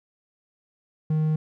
triangle tone, 155.56 Hz, D#3, in tune, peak -18 dBFS, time 1.1-1.36 s, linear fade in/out 5 ms, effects none

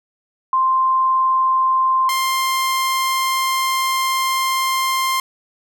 sine / sawtooth tone pair in turn, 1046.5 / 1053.2 Hz, C6 / C6, 0 / +11 cents, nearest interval unison, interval 11 cents, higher second, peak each -13 dBFS, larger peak neither, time 0.53-2.09 / 2.09-5.2 s, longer second, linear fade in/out 2 ms, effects none

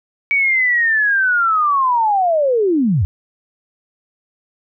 sine linear sweep, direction down, 2276 to 75.9 Hz, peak -12 dBFS, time 0.31-3.05 s, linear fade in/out 0 ms, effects none

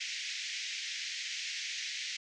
pink band-pass noise, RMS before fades -39 dBFS, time 0-2.17 s, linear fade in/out 10 ms, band 1900 to 6600 Hz, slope 48 dB/octave, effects none

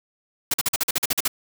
white noise bursts, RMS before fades -21 dBFS, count 11, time 0.51-1.279 s, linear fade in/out 5 ms, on 29 ms, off 45 ms, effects none

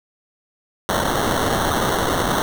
violet noise with sample-and-hold, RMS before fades -20 dBFS, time 0.89-2.42 s, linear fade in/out 0 ms, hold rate 2450 Hz, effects none

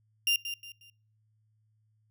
35% pulse tone with echo, 2794 Hz, F7, in tune, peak -22 dBFS, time 0.27-0.36 s, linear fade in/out 2 ms, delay 180 ms, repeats 3, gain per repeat -10 dB, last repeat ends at 0.9 s, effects noise-tail reverb RT60 0.5 s tail -26 dB re dry + added 108 Hz sine -67 dBFS peak until 2.1 s

